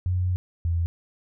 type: tone pair in turn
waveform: sine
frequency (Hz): 90.8 / 84.47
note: F#2 / E2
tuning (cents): -32 / +43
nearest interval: minor second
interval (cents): 125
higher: first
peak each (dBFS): -21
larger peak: neither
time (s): 0.06-0.36 / 0.65-0.86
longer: first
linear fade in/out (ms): 0
effects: none